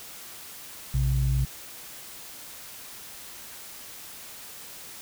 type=tone pair together; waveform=sine; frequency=58.66 / 131.3 Hz; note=A#1 / C3; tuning=+12 / +6 cents; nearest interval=octave + major second; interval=1394 cents; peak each=-23 dBFS; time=0.94-1.45 s; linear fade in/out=5 ms; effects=tanh soft clip ceiling -15 dBFS + white hiss -43 dBFS RMS until 5.01 s